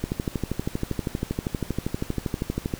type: click train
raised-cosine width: 3 ms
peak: -12 dBFS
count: 35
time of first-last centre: 0.04-2.738 s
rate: 12.6 Hz
effects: pink hiss -43 dBFS RMS until 2.79 s